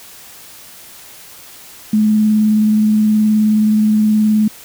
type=tone with vibrato; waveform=sine; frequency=214.1 Hz; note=A3; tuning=47 cents flat; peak=-9 dBFS; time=1.93-4.48 s; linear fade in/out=5 ms; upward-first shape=sine; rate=19 Hz; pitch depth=15 cents each way; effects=white hiss -38 dBFS RMS until 4.64 s